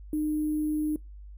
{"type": "tone with sample-and-hold", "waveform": "sine", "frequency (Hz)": 304.4, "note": "D#4", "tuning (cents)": -38, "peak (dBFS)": -25, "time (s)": [0.13, 0.96], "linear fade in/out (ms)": 2, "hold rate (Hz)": 11025, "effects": ["noise-tail reverb RT60 0.2 s tail -24 dB re dry", "added 50 Hz sine -42 dBFS peak until 1.37 s"]}